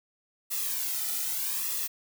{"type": "noise with flanger", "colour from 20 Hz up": "blue", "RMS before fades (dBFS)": -31, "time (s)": [0.5, 1.88], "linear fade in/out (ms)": 20, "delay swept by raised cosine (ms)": [1.3, 1.84], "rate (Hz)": 0.81, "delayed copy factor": -0.8, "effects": []}